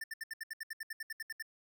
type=tone bursts; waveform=square; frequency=1787 Hz; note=A6; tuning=26 cents sharp; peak=-39 dBFS; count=15; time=0.01-1.425 s; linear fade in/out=5 ms; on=29 ms; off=70 ms; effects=none